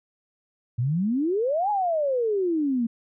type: exponential two-way sweep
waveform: sine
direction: up then down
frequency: 113.1 to 852 to 224.5 Hz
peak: -21 dBFS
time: 0.78-2.87 s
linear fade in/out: 10 ms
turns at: 1.7 s
effects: none